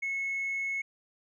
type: tone with tanh clipping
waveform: triangle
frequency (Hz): 2189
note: C#7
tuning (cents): -22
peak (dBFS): -30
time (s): 0.02-0.82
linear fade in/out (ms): 10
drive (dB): 5
effects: none